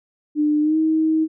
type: tone with pitch glide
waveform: sine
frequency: 299.7 to 316.6 Hz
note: D4 to D#4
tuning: +35 to +30 cents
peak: -15 dBFS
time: 0.35-1.28 s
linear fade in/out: 50 ms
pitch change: +95 cents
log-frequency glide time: 0.61-0.77 s
effects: none